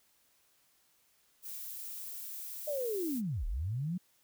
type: noise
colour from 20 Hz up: violet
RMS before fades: -43 dBFS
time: 1.42-3.22 s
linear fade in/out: 50 ms
type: linear two-way sweep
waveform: sine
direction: down then up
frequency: 614 to 32.7 to 188.2 Hz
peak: -32 dBFS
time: 2.67-3.98 s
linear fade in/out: 10 ms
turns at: 3.46 s
effects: white hiss -70 dBFS RMS until 4.23 s